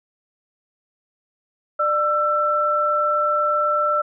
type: tone pair together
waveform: sine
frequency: 597 / 1336 Hz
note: D5 / E6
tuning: +28 / +23 cents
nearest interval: octave + major second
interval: 1395 cents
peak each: -22 / -18 dBFS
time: 1.79-4.02 s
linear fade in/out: 10 ms
effects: none